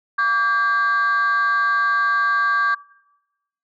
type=tone pair together; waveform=sine; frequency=1153.3 / 1600 Hz; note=D6 / G6; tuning=-32 / +35 cents; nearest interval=tritone; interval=567 cents; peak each=-17 dBFS; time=0.18-2.75 s; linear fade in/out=10 ms; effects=noise-tail reverb RT60 1.0 s tail -24 dB re dry + tanh soft clip ceiling -12 dBFS